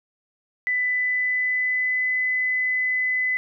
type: tone with pitch glide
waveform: sine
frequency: 1995 to 2012 Hz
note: B6 to B6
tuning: +17 to +32 cents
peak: -20 dBFS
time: 0.67-3.37 s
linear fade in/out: 0 ms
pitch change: +15 cents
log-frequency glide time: 0.85-2.13 s
effects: none